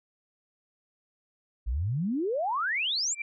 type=exponential sweep; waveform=sine; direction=up; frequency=51.3 to 7902 Hz; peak=-26 dBFS; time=1.66-3.15 s; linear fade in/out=20 ms
type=tone with exponential growth; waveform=sine; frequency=2349 Hz; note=D7; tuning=in tune; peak=-26 dBFS; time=3.11-3.22 s; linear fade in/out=5 ms; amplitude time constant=23 ms
effects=none